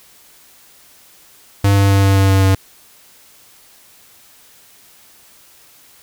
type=tone with pitch steps; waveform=square; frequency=99.6 / 98.97 / 98.34 / 97.72 / 97.1 / 96.49 / 95.87 Hz; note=G2 / G2 / G2 / G2 / G2 / G2 / G2; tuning=+28 / +17 / +6 / -5 / -16 / -27 / -38 cents; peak=-10 dBFS; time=1.64-2.55 s; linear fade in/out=5 ms; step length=130 ms; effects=white hiss -47 dBFS RMS until 6.02 s